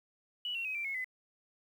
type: tone with pitch steps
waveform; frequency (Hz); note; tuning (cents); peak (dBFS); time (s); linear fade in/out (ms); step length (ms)
sine; 2945 / 2732 / 2534 / 2351 / 2181 / 2023; F#7 / F7 / D#7 / D7 / C#7 / B6; -9 / -39 / +31 / +1 / -29 / +41; -34; 0.45-1.044; 2; 99
effects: 10-bit